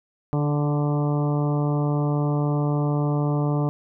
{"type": "harmonic tone with a mistuned harmonic", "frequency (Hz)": 146.83, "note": "D3", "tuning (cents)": 0, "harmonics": [1, 2, 3, 4, 5, 6, 7, 8], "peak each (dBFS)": [-21, -27, -31, -33, -35, -37, -38, -39], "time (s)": [0.33, 3.69], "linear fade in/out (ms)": 0, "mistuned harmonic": 3, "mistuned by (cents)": -15, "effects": []}